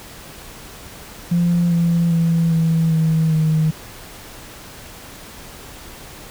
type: tone with pitch steps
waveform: sine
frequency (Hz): 172.9 / 169.64 / 166.43 / 163.29 / 160.21 / 157.18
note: F3 / E3 / E3 / E3 / E3 / D#3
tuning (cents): -17 / +50 / +17 / -16 / -49 / +18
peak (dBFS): -12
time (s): 1.31-3.71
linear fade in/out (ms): 10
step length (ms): 400
effects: tanh soft clip ceiling -10 dBFS + pink hiss -38 dBFS RMS until 6.3 s